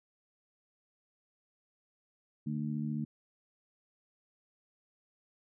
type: harmonic tone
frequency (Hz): 74.5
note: D2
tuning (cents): +25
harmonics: 2 / 3 / 4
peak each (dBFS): -36 / -35 / -43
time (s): 2.46-3.05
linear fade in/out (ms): 10
effects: none